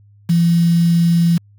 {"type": "tone with quantisation", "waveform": "sine", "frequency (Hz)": 169.7, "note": "F3", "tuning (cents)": -49, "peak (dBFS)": -10, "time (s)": [0.29, 1.38], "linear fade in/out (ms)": 10, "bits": 5, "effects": ["added 102 Hz sine -45 dBFS peak until 1.58 s"]}